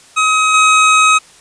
25% pulse tone with level steps, 1269 Hz, D#6, 34 cents sharp, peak -6 / -3 dBFS, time 0.16-1.19 s, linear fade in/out 20 ms, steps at 0.54 s, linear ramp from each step 2 ms, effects white hiss -43 dBFS RMS until 1.4 s + resampled to 22050 Hz

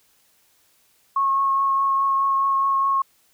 sine tone with vibrato, 1091 Hz, C#6, 28 cents flat, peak -17 dBFS, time 1.16-3.02 s, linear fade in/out 5 ms, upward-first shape triangle, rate 4.8 Hz, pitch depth 14 cents each way, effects white hiss -61 dBFS RMS until 3.33 s

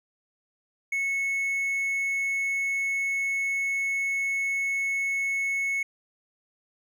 triangle tone, 2199 Hz, C#7, 14 cents flat, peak -23 dBFS, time 0.92-5.83 s, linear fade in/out 5 ms, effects none

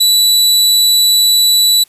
sawtooth tone, 3951 Hz, B7, in tune, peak -4 dBFS, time 0-1.84 s, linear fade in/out 10 ms, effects white hiss -49 dBFS RMS until 1.88 s + resampled to 32000 Hz

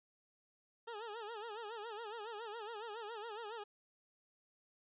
20% pulse tone with vibrato, 440 Hz, A4, in tune, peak -39 dBFS, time 0.87-3.64 s, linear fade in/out 10 ms, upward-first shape sine, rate 7.2 Hz, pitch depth 130 cents each way, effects resampled to 8000 Hz

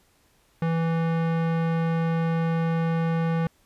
square tone with low-pass filter, 164.81 Hz, E3, in tune, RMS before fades -24 dBFS, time 0.62-3.47 s, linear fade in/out 2 ms, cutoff 1900 Hz, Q 0.82, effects pink hiss -63 dBFS RMS until 3.65 s + resampled to 32000 Hz

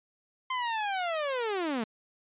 sawtooth linear sweep, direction down, 1046.5 to 210 Hz, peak -25 dBFS, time 0.5-1.84 s, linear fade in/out 5 ms, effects resampled to 8000 Hz

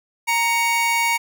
45% pulse tone pair together, 932.3 / 2235 Hz, A#5 / C#7, 0 / +14 cents, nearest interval octave + minor third, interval 1514 cents, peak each -20 dBFS, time 0.27-1.18 s, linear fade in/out 20 ms, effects none

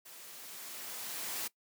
white noise with level ramp, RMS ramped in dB -52 to -37 dBFS, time 0.05-1.48 s, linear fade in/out 10 ms, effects noise-tail reverb RT60 0.1 s tail -20 dB re dry + high-pass 200 Hz 12 dB/octave

